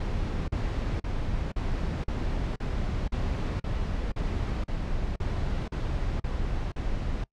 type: noise bursts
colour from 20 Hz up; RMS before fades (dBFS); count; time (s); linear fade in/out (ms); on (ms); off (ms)
brown; -29; 14; 0-7.24; 5; 480; 40
effects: noise-tail reverb RT60 0.1 s tail -22 dB re dry + low-pass 5000 Hz 12 dB/octave